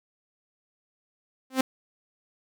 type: tone with exponential growth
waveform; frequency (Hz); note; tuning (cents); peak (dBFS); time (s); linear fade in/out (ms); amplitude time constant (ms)
sawtooth; 261.6; C4; 0; -12; 1.5-1.61; 5; 23
effects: none